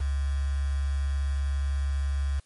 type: tone with quantisation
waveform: sine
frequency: 69.6 Hz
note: C#2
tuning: 8 cents sharp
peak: -24 dBFS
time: 0-2.4 s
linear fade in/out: 10 ms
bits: 7
effects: white hiss -64 dBFS RMS until 2.45 s + MP3 48 kbps